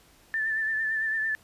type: tone with vibrato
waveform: sine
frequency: 1765 Hz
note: A6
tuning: 5 cents sharp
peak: -25 dBFS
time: 0.34-1.35 s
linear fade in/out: 0 ms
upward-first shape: triangle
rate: 8.9 Hz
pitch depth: 40 cents each way
effects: pink hiss -58 dBFS RMS until 1.43 s + resampled to 32000 Hz